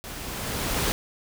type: noise with level ramp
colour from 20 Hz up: pink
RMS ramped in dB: -38 to -24 dBFS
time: 0.04-0.92 s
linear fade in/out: 0 ms
effects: none